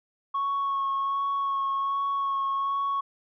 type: tone with vibrato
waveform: sine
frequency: 1103 Hz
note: C#6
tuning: 9 cents flat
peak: -23 dBFS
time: 0.34-3.01 s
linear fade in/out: 10 ms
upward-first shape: sine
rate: 1.3 Hz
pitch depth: 15 cents each way
effects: tanh soft clip ceiling -22 dBFS